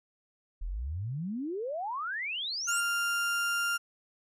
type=exponential sweep; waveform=sine; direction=up; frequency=36.47 to 8850 Hz; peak=-32 dBFS; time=0.61-2.81 s; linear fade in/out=10 ms
type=tone; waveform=35% pulse; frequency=1396 Hz; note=F6; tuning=1 cent flat; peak=-26 dBFS; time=2.67-3.78 s; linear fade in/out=20 ms
effects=resampled to 32000 Hz